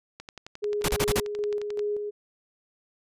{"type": "click train", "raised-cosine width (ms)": 0.2, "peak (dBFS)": -23, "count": 19, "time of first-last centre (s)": [0.2, 1.793], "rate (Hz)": 11.3}
{"type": "tone with tremolo", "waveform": "sine", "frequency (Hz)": 415.3, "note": "G#4", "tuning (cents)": 0, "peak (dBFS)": -25, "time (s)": [0.62, 2.11], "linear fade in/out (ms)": 20, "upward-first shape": "square", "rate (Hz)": 2.6, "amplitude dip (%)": 40}
{"type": "noise bursts", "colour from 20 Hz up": "pink", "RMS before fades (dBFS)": -25, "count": 5, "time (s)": [0.84, 1.2], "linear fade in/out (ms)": 2, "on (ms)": 44, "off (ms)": 35}
{"effects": ["resampled to 32000 Hz"]}